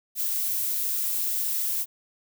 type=noise; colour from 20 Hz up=violet; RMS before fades=-27 dBFS; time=0.15-1.86 s; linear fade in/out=50 ms; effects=none

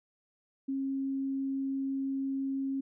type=tone; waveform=sine; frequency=270.6 Hz; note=C#4; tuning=42 cents flat; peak=-30 dBFS; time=0.68-2.81 s; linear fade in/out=10 ms; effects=none

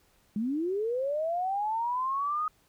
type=linear sweep; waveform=sine; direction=up; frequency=200 to 1259 Hz; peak=-27 dBFS; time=0.36-2.48 s; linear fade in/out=2 ms; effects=pink hiss -66 dBFS RMS until 2.68 s

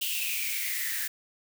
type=noise with high-pass filter sweep; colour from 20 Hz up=blue; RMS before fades=-31 dBFS; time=0.01-1.08 s; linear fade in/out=10 ms; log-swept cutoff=2900 to 1700 Hz; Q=9.7; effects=none

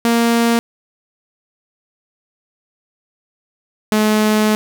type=tone pair in turn; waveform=sawtooth; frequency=233.1 / 214.1 Hz; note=A#3 / A3; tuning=0 / -47 cents; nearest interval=minor second; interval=147 cents; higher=first; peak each=-8 dBFS; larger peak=neither; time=0.05-0.59 / 3.92-4.55 s; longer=second; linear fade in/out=0 ms; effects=none

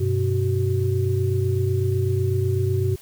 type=tone cluster; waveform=sine; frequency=97 / 125 / 376.3 Hz; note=G2 / B2 / F#4; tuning=-18 / +21 / +29 cents; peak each=-21 / -24 / -25 dBFS; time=0-2.96 s; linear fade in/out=10 ms; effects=white hiss -48 dBFS RMS until 3.01 s

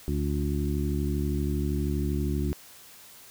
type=harmonic tone with a mistuned harmonic; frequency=72.6 Hz; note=D2; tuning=19 cents flat; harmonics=1 / 2 / 3 / 4 / 5; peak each=-28 / -31 / -33 / -34 / -35 dBFS; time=0.08-2.53 s; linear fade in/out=0 ms; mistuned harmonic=5; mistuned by=-21 cents; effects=white hiss -50 dBFS RMS until 3.3 s

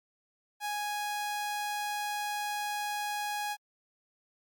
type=tone; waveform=sawtooth; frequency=830 Hz; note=G#5; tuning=1 cent flat; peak=-28 dBFS; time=0.6-3.57 s; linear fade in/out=50 ms; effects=MP3 96 kbps

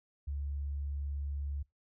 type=tone; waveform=sine; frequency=71 Hz; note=C#2; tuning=42 cents sharp; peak=-34 dBFS; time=0.27-1.63 s; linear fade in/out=10 ms; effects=noise-tail reverb RT60 0.2 s tail -25 dB re dry

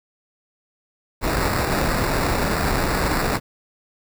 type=noise with sample-and-hold; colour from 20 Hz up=pink; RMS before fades=-21 dBFS; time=1.21-3.4 s; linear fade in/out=50 ms; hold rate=3150 Hz; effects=none

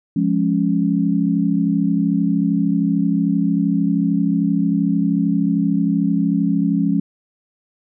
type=chord; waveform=sine; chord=Db major; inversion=first; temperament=equal; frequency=174.61 / 207.7 / 277.2 Hz; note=F3 / Ab3 / Db4; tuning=0 / 0 / 0 cents; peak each=-19 dBFS; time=0.16-7 s; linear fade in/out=5 ms; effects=none

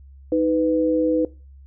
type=tone pair together; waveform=sine; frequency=314.2 / 498.8 Hz; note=D#4 / B4; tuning=+17 / +17 cents; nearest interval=minor sixth; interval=800 cents; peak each=-19 dBFS; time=0.32-1.25 s; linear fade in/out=2 ms; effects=noise-tail reverb RT60 0.3 s tail -20 dB re dry + added 68 Hz sine -42 dBFS peak until 1.66 s

